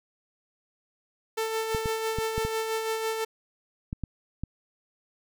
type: tone with tremolo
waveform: sawtooth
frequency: 444.3 Hz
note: A4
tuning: 17 cents sharp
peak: -22 dBFS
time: 1.37-3.25 s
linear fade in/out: 10 ms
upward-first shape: sine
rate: 6 Hz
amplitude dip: 40%
type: clicks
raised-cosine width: 5 ms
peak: -19 dBFS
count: 8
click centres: 1.748 / 1.858 / 2.186 / 2.38 / 2.45 / 3.929 / 4.037 / 4.436 s
effects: none